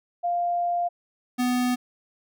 sine / square tone pair in turn, 698.5 / 248.4 Hz, F5 / B3, 0 / +10 cents, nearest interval octave + tritone, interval 1790 cents, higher first, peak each -22 / -22 dBFS, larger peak neither, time 0.23-0.89 / 1.38-1.76 s, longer first, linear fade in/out 20 ms, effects none

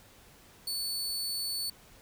sawtooth tone, 4460 Hz, C#8, 10 cents sharp, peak -29 dBFS, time 0.67-1.7 s, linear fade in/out 5 ms, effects pink hiss -57 dBFS RMS until 2.01 s

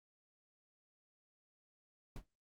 brown noise with exponential decay, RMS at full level -39 dBFS, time 2.16-2.26 s, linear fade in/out 2 ms, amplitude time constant 21 ms, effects Opus 48 kbps

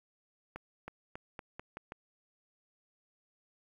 accelerating click train, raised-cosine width 0.5 ms, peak -27 dBFS, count 7, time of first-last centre 0.56-1.921 s, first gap 320 ms, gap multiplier 0.86, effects 10-bit

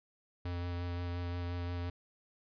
square tone with vibrato, 87.7 Hz, F2, 8 cents sharp, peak -36 dBFS, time 0.45-1.9 s, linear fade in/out 5 ms, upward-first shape sine, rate 5.7 Hz, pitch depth 14 cents each way, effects resampled to 11025 Hz

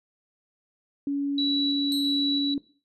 sine tone, 282 Hz, C#4, 30 cents sharp, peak -24 dBFS, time 1.07-2.58 s, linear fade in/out 2 ms
sine tone with tremolo, 3925 Hz, B7, 11 cents flat, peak -25 dBFS, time 1.38-2.54 s, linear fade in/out 2 ms, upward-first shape square, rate 1.5 Hz, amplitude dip 25%
sawtooth tone with exponential decay, 4167 Hz, C8, 8 cents flat, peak -27 dBFS, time 1.92-2.32 s, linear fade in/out 0 ms, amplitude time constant 86 ms
effects noise-tail reverb RT60 0.4 s tail -19 dB re dry + resampled to 32000 Hz

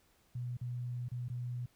sine tone with dropouts, 122.6 Hz, B2, 12 cents flat, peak -36 dBFS, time 0.35-1.66 s, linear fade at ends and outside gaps 5 ms, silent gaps 0.57-0.612 / 1.085-1.116 / 1.284-1.299 s, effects pink hiss -70 dBFS RMS until 1.75 s

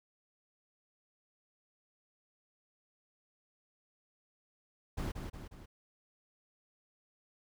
brown noise with echo, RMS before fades -37 dBFS, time 4.97-5.12 s, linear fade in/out 10 ms, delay 180 ms, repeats 3, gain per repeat -5 dB, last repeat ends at 5.66 s, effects none

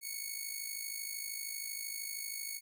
5% pulse tone with amplitude modulation, 2217 Hz, C#7, in tune, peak -26 dBFS, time 0.01-2.61 s, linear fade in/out 50 ms, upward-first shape sine, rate 52.9 Hz, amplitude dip 60%, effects none

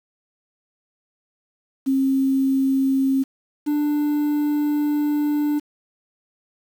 sine / triangle tone pair in turn, 268.5 / 295.6 Hz, C4 / D4, +45 / +11 cents, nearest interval major second, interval 166 cents, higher second, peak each -16 dBFS, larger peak neither, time 1.86-3.24 / 3.66-5.6 s, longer second, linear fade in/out 20 ms, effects 7-bit

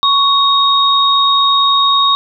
sine tone pair together, 1113 / 3744 Hz, C#6 / A#7, +7 / +7 cents, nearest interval octave + major sixth, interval 2100 cents, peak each -11 dBFS, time 0.03-2.15 s, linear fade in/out 0 ms, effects none

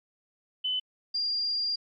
sine tone pair in turn, 3019 / 4792 Hz, F#7 / D8, +34 / +34 cents, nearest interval minor sixth, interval 800 cents, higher second, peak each -26 dBFS, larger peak neither, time 0.64-0.8 / 1.14-1.76 s, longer second, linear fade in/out 10 ms, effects MP3 64 kbps

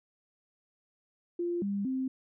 sine tone with pitch steps, 347.1 / 200.2 / 261.5 Hz, F4 / G3 / C4, -11 / +37 / -1 cents, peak -29 dBFS, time 1.39-2.08 s, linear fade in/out 5 ms, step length 230 ms, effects none

